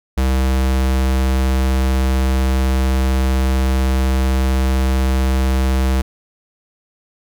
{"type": "tone", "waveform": "square", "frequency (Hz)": 65.41, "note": "C2", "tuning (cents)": 0, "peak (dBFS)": -14, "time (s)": [0.17, 6.02], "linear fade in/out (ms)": 10, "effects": []}